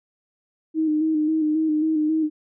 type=tone with vibrato; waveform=sine; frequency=311.1 Hz; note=D#4; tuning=in tune; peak=-18 dBFS; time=0.74-2.3 s; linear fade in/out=50 ms; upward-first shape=square; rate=3.7 Hz; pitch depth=32 cents each way; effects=none